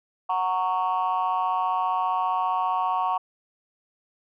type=chord; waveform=sine; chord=F# major; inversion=none; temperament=just; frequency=740 / 925 / 1110 Hz; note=F#5 / A#5 / C#6; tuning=0 / -14 / +2 cents; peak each=-25 dBFS; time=0.29-3.18 s; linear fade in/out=10 ms; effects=tanh soft clip ceiling -16 dBFS